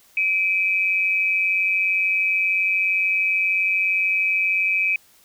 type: tone pair together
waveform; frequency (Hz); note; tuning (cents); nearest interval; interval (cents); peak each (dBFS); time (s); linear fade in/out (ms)
sine; 2344 / 2531; D7 / D#7; -4 / +29; minor second; 133; -21 / -20; 0.17-4.96; 2
effects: white hiss -55 dBFS RMS until 5.24 s